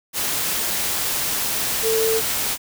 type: tone in noise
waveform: sine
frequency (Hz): 446.1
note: A4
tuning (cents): +24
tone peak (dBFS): -18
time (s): 1.82-2.22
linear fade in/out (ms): 50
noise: white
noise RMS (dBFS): -23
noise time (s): 0.13-2.58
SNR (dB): +2
effects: none